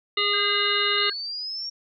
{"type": "harmonic tone", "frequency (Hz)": 409.7, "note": "G#4", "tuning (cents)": -24, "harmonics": [1, 3, 5, 7, 9, 10], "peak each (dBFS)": [-30, -28, -27, -26, -27, -29], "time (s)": [0.17, 1.1], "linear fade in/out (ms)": 5}
{"type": "tone with tremolo", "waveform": "sine", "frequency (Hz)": 1602, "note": "G6", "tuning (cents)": 37, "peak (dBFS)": -29, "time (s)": [0.33, 1.13], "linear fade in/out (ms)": 10, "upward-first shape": "triangle", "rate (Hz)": 19, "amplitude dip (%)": 60}
{"type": "exponential sweep", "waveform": "sine", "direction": "up", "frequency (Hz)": [4100, 5588], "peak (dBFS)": -29, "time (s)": [0.96, 1.7], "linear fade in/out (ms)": 10}
{"effects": []}